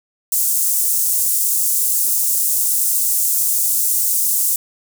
pink high-pass noise, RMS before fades -17 dBFS, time 0.32-4.56 s, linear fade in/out 2 ms, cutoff 7800 Hz, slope 24 dB/octave, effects none

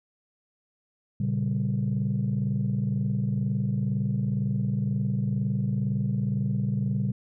sine chord, G diminished, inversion first, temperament equal, 116.54 / 138.59 / 196 Hz, Bb2 / Db3 / G3, 0 / 0 / 0 cents, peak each -27 dBFS, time 1.2-7.12 s, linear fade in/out 5 ms, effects tanh soft clip ceiling -18 dBFS

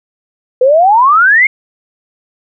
sine exponential sweep, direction up, 490 to 2196 Hz, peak -4 dBFS, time 0.61-1.47 s, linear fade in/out 5 ms, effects none

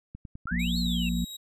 click train, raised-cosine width 5 ms, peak -28 dBFS, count 8, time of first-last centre 0.15-0.866 s, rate 9.78 Hz
sine exponential two-way sweep, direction up then down, 1318.5 to 4398 to 2619 Hz, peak -32 dBFS, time 0.47-1.09 s, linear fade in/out 2 ms, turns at 0.78 s
harmonic tone, 59 Hz, A#1, 22 cents sharp, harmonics 1 / 3 / 4, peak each -30 / -28 / -31 dBFS, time 0.51-1.25 s, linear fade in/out 10 ms
sawtooth tone with tremolo, 3818 Hz, A#7, 41 cents sharp, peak -34 dBFS, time 0.59-1.37 s, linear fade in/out 10 ms, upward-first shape sine, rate 7 Hz, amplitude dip 30%
effects resampled to 32000 Hz

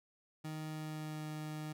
30% pulse tone with pitch glide, 155.56 to 153.6 Hz, D#3 to D#3, 0 to -22 cents, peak -38 dBFS, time 0.44-1.73 s, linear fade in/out 10 ms, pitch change -22 cents, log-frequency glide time 0.67-1.27 s, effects none

